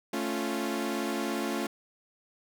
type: chord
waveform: sawtooth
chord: A augmented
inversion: none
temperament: equal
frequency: 220 / 277.2 / 349.2 Hz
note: A3 / C#4 / E#4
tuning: 0 / 0 / 0 cents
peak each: -30 dBFS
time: 0.13-1.67 s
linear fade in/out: 5 ms
effects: none